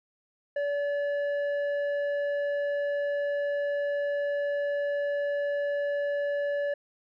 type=tone with low-pass filter; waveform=square; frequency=574 Hz; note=D5; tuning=40 cents flat; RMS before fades=-29 dBFS; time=0.56-6.74 s; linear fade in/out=5 ms; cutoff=1300 Hz; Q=2.2; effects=none